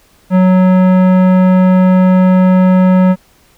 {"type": "tone with tanh clipping", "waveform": "sine", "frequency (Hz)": 185, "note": "F#3", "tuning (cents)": 0, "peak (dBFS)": -7, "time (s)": [0.3, 3.16], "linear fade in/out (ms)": 50, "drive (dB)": 16, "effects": ["pink hiss -49 dBFS RMS until 3.57 s"]}